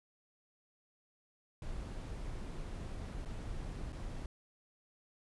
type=noise with dropouts; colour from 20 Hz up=brown; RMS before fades=-42 dBFS; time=1.62-4.26 s; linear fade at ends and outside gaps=2 ms; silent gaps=3.251-3.257 / 3.923-3.927 s; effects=resampled to 24000 Hz